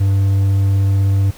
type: tone with vibrato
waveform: triangle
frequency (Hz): 98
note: G2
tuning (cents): 0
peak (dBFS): -9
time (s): 0-1.31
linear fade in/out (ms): 10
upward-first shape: triangle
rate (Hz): 16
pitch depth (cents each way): 8
effects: pink hiss -41 dBFS RMS until 1.37 s